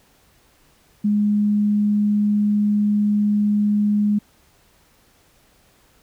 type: tone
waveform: sine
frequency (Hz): 207.7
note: G#3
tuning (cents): 0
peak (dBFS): -15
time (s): 1.04-4.19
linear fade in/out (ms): 10
effects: pink hiss -57 dBFS RMS until 6.02 s